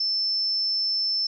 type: tone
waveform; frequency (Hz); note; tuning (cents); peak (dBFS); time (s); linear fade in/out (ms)
sine; 5300; E8; +9; -22; 0-1.27; 5
effects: none